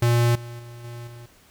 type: tone with level steps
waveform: square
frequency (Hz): 118.9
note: A#2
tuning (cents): +35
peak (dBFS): -17 / -35 / -39 / -35 / -40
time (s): 0.02-1.26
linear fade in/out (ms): 5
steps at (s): 0.35 / 0.59 / 0.84 / 1.07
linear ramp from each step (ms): 5
effects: pink hiss -55 dBFS RMS until 1.5 s